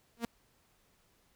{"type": "tone with exponential growth", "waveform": "sawtooth", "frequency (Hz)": 233.1, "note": "A#3", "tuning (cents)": 0, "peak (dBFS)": -25, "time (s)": [0.17, 0.25], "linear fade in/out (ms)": 2, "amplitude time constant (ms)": 16, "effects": ["pink hiss -70 dBFS RMS until 1.35 s"]}